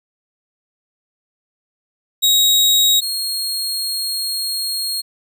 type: tone pair in turn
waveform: sawtooth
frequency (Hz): 3800 / 4265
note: A#7 / C8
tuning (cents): +33 / +32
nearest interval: major second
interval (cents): 199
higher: second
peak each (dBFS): -8 / -17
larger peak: first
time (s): 2.22-3.01 / 3.01-5.02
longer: second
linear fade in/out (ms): 20
effects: none